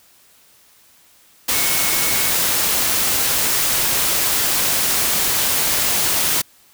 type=tone in noise; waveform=sine; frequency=2199 Hz; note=C#7; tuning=14 cents flat; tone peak=-28 dBFS; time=1.53-2.31 s; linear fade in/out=10 ms; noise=white; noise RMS=-18 dBFS; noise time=1.48-6.42 s; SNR=-13 dB; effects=white hiss -52 dBFS RMS until 6.73 s